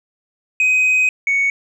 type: tone pair in turn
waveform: sine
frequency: 2515 / 2225 Hz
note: D#7 / C#7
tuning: +18 / +6 cents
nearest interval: major second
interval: 212 cents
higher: first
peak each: -9 / -12 dBFS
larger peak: first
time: 0.6-1.09 / 1.27-1.5 s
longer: first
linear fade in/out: 2 ms
effects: tanh soft clip ceiling -11 dBFS